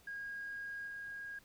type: tone with level steps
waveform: sine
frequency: 1633 Hz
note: G#6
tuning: 30 cents flat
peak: -40 / -42 dBFS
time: 0.07-1.39 s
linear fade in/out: 5 ms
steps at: 0.87 s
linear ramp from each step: 5 ms
effects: tanh soft clip ceiling -36 dBFS + pink hiss -65 dBFS RMS until 1.44 s